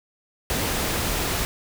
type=noise; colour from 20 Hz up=pink; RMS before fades=-25 dBFS; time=0.5-1.45 s; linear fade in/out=0 ms; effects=none

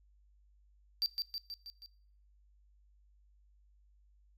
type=tone with echo; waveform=triangle; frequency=4683 Hz; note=D8; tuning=6 cents flat; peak=-28 dBFS; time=1.02-1.06 s; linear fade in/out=0 ms; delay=160 ms; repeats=5; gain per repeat=-4 dB; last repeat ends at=1.86 s; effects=noise-tail reverb RT60 0.6 s tail -21 dB re dry + added 50 Hz sine -63 dBFS peak until 4.37 s

